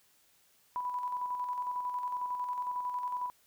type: tone with tremolo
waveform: sine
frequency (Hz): 989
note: B5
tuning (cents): +2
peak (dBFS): -31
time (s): 0.76-3.3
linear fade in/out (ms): 0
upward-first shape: square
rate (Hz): 11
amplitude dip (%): 40
effects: white hiss -67 dBFS RMS until 3.46 s

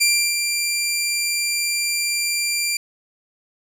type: tone with ADSR envelope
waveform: 15% pulse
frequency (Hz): 2373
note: D7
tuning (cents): +17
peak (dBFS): -7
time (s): 0-2.77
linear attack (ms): 17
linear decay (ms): 320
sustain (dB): -6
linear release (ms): 3
effects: none

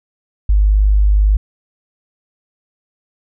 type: tone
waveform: sine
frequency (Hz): 50.9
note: G#1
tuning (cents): -34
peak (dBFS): -8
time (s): 0.49-1.37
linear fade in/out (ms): 5
effects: none

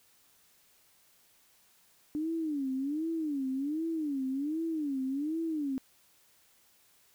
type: tone with vibrato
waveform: sine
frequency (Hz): 293.7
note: D4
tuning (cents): 0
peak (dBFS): -30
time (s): 2.15-5.78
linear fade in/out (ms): 0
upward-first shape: sine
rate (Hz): 1.3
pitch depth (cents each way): 200
effects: white hiss -65 dBFS RMS until 7.14 s

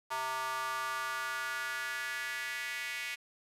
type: tone with high-pass filter sweep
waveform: square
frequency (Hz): 130.81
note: C3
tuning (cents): 0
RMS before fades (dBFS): -37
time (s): 0.1-3.16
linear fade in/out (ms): 20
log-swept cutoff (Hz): 980 to 2200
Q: 3.6
effects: resampled to 32000 Hz + 10-bit

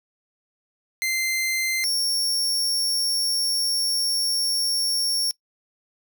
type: tone pair in turn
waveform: sawtooth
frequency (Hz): 2080 / 5497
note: C7 / F8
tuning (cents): -11 / -28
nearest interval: octave + perfect fourth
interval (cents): 1683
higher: second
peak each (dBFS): -19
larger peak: neither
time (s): 1.02-1.84 / 1.84-5.31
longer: second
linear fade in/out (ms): 0
effects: noise-tail reverb RT60 0.1 s tail -22 dB re dry

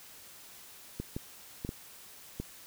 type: clicks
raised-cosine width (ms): 3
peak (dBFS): -22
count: 5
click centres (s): 1 / 1.165 / 1.649 / 1.691 / 2.4
effects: white hiss -52 dBFS RMS until 2.66 s

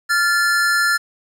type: tone pair together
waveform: square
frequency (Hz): 1390 / 1740.7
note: F6 / A6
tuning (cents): -9 / -19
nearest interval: major third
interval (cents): 390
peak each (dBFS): -18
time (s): 0.09-0.98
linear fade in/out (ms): 20
effects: low-pass 12000 Hz 12 dB/octave + 8-bit

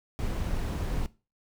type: noise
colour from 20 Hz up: brown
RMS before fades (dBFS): -30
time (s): 0.19-1.06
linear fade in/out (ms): 0
effects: noise-tail reverb RT60 0.3 s tail -19 dB re dry

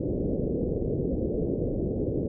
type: low-pass noise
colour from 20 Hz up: white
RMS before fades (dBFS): -28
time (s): 0-2.28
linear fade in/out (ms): 5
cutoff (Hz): 510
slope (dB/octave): 48
effects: none

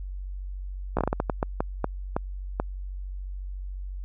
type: slowing click train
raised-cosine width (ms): 1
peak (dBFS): -10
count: 13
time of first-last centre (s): 0.97-2.599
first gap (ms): 16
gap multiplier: 1.35
effects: added 47 Hz sine -32 dBFS peak until 4.04 s

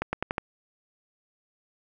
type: accelerating click train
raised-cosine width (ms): 0.5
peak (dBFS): -12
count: 5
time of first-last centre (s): 0.02-0.381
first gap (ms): 110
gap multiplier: 0.87
effects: 9-bit

